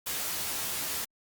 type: noise with comb filter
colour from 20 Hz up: white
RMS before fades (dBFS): -33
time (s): 0.06-1.05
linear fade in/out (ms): 10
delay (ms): 14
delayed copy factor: +0.65
effects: Opus 48 kbps